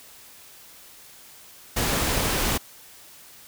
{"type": "noise", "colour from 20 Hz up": "pink", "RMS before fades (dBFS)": -24, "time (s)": [1.76, 2.58], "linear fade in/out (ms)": 10, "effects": ["white hiss -48 dBFS RMS until 3.47 s"]}